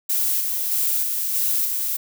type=noise with tremolo; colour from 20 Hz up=violet; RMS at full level=-21 dBFS; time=0.09-1.97 s; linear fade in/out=10 ms; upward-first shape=square; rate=1.6 Hz; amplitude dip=30%; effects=none